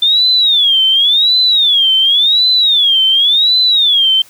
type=tone with vibrato; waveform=sine; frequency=3529 Hz; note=A7; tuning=4 cents sharp; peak=-7 dBFS; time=0.02-4.22 s; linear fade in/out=5 ms; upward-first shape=sine; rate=0.91 Hz; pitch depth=230 cents each way; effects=white hiss -43 dBFS RMS until 4.29 s + high-pass 80 Hz 12 dB/octave